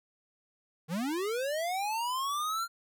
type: linear sweep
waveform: square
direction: up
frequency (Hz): 146.83 to 1396.9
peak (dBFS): -31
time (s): 0.88-2.68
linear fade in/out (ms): 50
effects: none